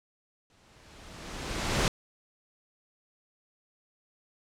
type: noise with exponential growth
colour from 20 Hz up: pink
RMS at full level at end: -24 dBFS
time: 0.5-1.88 s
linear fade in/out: 1 ms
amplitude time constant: 300 ms
effects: low-pass 7000 Hz 12 dB/octave